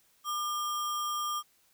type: tone with sample-and-hold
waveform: sine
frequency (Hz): 1200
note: D6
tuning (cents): +37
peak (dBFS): -30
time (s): 0.24-1.43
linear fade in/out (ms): 50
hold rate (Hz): 4410
effects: white hiss -67 dBFS RMS until 1.73 s